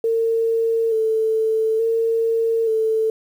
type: tone with vibrato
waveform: sine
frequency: 448.2 Hz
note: A4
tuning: 32 cents sharp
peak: -16 dBFS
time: 0.04-3.1 s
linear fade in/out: 2 ms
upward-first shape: square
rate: 0.57 Hz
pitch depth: 25 cents each way
effects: 8-bit